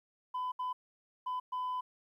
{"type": "tone bursts at uneven times", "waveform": "sine", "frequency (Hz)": 1005, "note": "B5", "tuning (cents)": 30, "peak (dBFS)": -31, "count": 4, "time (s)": [[0.34, 0.52], [0.59, 0.73], [1.26, 1.4], [1.52, 1.81]], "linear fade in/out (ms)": 10, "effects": ["tanh soft clip ceiling -32 dBFS", "12-bit"]}